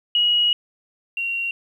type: tone pair in turn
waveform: sine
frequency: 2902 / 2752 Hz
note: F#7 / F7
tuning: -34 / -26 cents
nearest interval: minor second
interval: 92 cents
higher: first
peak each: -15 / -22 dBFS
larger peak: first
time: 0.15-0.53 / 1.17-1.51 s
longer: first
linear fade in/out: 2 ms
effects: 9-bit